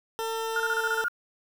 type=tone with pitch glide; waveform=20% pulse; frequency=449.8 to 446.2 Hz; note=A4 to A4; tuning=+38 to +24 cents; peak=-24 dBFS; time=0.19-1.04 s; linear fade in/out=0 ms; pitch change=-14 cents; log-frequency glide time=0.65-0.9 s
type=tone bursts; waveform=sine; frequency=1424 Hz; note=F6; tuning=33 cents sharp; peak=-24 dBFS; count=8; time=0.56-1.083 s; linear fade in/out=2 ms; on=40 ms; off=29 ms
effects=8-bit